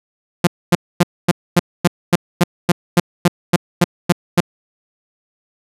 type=tone bursts; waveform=sawtooth; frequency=174.61 Hz; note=F3; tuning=in tune; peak=-4 dBFS; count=15; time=0.44-4.405 s; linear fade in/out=5 ms; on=31 ms; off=250 ms; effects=resampled to 32000 Hz